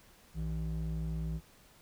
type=ring-modulated tone; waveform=triangle; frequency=110 Hz; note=A2; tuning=in tune; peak=-28 dBFS; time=0.34-1.41 s; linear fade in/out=50 ms; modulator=49.9 Hz; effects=pink hiss -61 dBFS RMS until 1.81 s